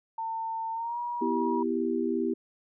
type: tone with pitch glide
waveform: sine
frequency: 900 to 959 Hz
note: A5 to A#5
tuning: +39 to +49 cents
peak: -30 dBFS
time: 0.18-1.63 s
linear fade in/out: 5 ms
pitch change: +110 cents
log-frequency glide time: 0.72-0.99 s
type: chord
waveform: sine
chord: E minor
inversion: second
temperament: equal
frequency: 246.9 / 329.6 / 392 Hz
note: B3 / E4 / G4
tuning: 0 / 0 / 0 cents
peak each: -30 dBFS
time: 1.21-2.34 s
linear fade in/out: 10 ms
effects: none